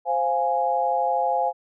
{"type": "chord", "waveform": "sine", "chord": "F minor", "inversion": "second", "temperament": "equal", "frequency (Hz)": [523.3, 698.5, 830.6], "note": ["C5", "F5", "Ab5"], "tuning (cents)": [0, 0, 0], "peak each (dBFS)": [-26, -24, -23], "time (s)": [0.05, 1.53], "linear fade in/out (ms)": 50, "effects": []}